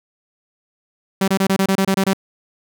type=tone bursts; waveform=sawtooth; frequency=193 Hz; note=G3; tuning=27 cents flat; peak=-10 dBFS; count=10; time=1.21-2.134 s; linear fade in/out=5 ms; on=69 ms; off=26 ms; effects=none